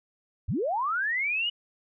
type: linear sweep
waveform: sine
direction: up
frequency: 55.3 to 2960 Hz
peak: -25 dBFS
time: 0.48-1.5 s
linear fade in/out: 10 ms
effects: none